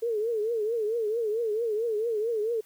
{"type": "tone with vibrato", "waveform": "sine", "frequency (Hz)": 444.7, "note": "A4", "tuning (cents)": 18, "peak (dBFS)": -25, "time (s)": [0.02, 2.61], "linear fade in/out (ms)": 10, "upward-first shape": "triangle", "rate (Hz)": 4.5, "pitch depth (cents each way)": 140, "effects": ["white hiss -60 dBFS RMS until 2.65 s"]}